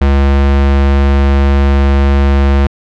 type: tone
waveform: square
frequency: 69.3 Hz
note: C#2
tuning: in tune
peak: -7 dBFS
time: 0.01-2.67 s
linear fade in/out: 5 ms
effects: low-pass 3000 Hz 12 dB/octave